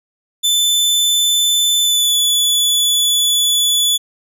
sawtooth tone with pitch glide, 3520 to 3444 Hz, A7 to A7, 0 to -38 cents, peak -9 dBFS, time 0.43-3.98 s, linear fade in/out 20 ms, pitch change -38 cents, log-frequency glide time 1.82-2.17 s, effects none

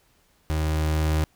35% pulse tone with level ramp, 77.78 Hz, D#2, in tune, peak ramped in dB -21 to -18 dBFS, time 0.5-1.24 s, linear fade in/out 0 ms, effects pink hiss -63 dBFS RMS until 1.35 s

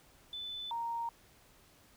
sine tone pair in turn, 3505 / 930.3 Hz, A7 / A#5, -7 / -4 cents, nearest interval octave + major seventh, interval 2297 cents, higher first, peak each -39 / -34 dBFS, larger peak second, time 0.33-0.71 / 0.71-1.09 s, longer neither, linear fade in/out 2 ms, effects pink hiss -63 dBFS RMS until 1.96 s

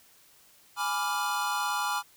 square chord, G# diminished seventh, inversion none, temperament equal, 830.6 / 987.8 / 1174.7 / 1396.9 Hz, G#5 / B5 / D6 / F6, 0 / 0 / 0 / 0 cents, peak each -34 dBFS, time 0.76-2.03 s, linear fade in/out 50 ms, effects white hiss -59 dBFS RMS until 2.16 s

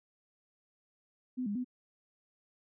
sine tone with pitch steps, 252.9 / 204.3 / 250.3 Hz, B3 / G#3 / B3, +41 / -28 / +23 cents, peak -32 dBFS, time 1.37-1.646 s, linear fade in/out 20 ms, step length 92 ms, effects none

